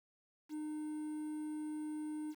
triangle tone with quantisation, 305.1 Hz, D#4, 34 cents flat, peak -37 dBFS, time 0.49-2.35 s, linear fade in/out 50 ms, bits 10, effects none

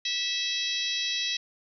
harmonic tone, 653 Hz, E5, 17 cents flat, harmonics 3 / 4 / 5 / 6 / 7 / 8 / 9, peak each -38 / -35 / -34 / -30 / -40 / -36 / -40 dBFS, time 0.05-1.37 s, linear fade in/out 5 ms, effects none

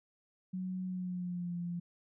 sine tone with pitch glide, 185 to 173.61 Hz, F#3 to F3, 0 to -10 cents, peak -35 dBFS, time 0.53-1.8 s, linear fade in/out 10 ms, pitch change -110 cents, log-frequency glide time 0.85-1.56 s, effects none

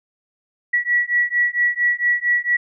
sine beating tone pair, 1934 / 1938.4 Hz, B6 / B6, -37 / -33 cents, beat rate 4.4 Hz, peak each -19 dBFS, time 0.73-2.57 s, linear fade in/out 10 ms, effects none

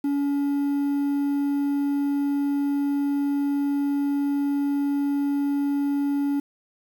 triangle tone with quantisation, 283.1 Hz, C#4, 37 cents sharp, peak -19 dBFS, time 0.04-6.4 s, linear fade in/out 5 ms, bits 8, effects none

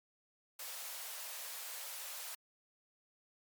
white high-pass noise, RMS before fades -45 dBFS, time 0.59-2.35 s, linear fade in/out 5 ms, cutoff 480 Hz, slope 96 dB/octave, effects MP3 96 kbps

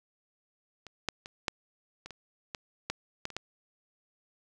clicks, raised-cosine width 0.2 ms, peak -28 / -12 / -25 / -11 / -26 / -26 / -19 / -14 / -16 / -28 / -17 dBFS, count 11, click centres 0.867 / 1.087 / 1.259 / 1.482 / 2.06 / 2.107 / 2.548 / 2.9 / 3.254 / 3.303 / 3.366 s, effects none

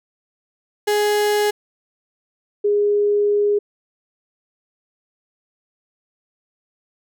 35% pulse / sine tone pair in turn, 416.7 / 411.9 Hz, G#4 / G#4, +6 / -14 cents, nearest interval unison, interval 20 cents, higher first, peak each -14 dBFS, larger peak neither, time 0.87-1.51 / 2.64-3.59 s, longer second, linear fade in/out 10 ms, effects none

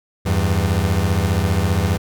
30% pulse beating tone pair, 83.3 / 98.3 Hz, E2 / G2, +19 / +5 cents, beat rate 15 Hz, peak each -16 dBFS, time 0.25-1.98 s, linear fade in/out 20 ms, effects none

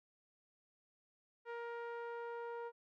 sawtooth tone with low-pass filter sweep, 470 Hz, A#4, 14 cents sharp, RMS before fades -45 dBFS, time 1.45-2.72 s, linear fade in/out 50 ms, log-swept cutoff 1700 to 1100 Hz, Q 1.3, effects none

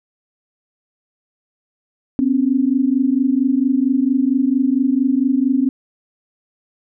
sine tone pair together, 252.8 / 277.2 Hz, B3 / C#4, +41 / 0 cents, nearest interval major second, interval 159 cents, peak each -16 dBFS, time 2.19-5.69 s, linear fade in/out 0 ms, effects none

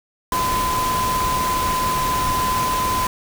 sine tone in noise, 1017 Hz, C6, 50 cents flat, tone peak -19 dBFS, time 0.32-3.07 s, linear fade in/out 2 ms, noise pink, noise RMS -25 dBFS, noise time 0.32-3.07 s, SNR +3 dB, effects none

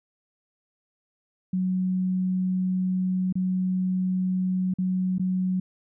sine tone with dropouts, 185 Hz, F#3, in tune, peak -22 dBFS, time 1.53-5.6 s, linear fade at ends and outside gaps 5 ms, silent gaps 3.326-3.354 / 4.739-4.785 / 5.183-5.195 s, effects none

